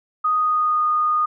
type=tone with pitch glide; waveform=sine; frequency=1244.5 to 1229.5 Hz; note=D#6 to D#6; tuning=0 to -21 cents; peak=-16 dBFS; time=0.24-1.26 s; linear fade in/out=10 ms; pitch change=-21 cents; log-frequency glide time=0.36-0.85 s; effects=none